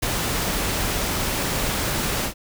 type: noise with ADSR envelope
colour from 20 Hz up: pink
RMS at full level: -21 dBFS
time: 0.02-2.34 s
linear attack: 14 ms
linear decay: 12 ms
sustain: -3 dB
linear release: 90 ms
effects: none